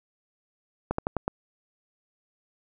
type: slowing click train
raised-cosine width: 1 ms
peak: -12 dBFS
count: 5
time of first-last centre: 0.91-1.28 s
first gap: 74 ms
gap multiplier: 1.15
effects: none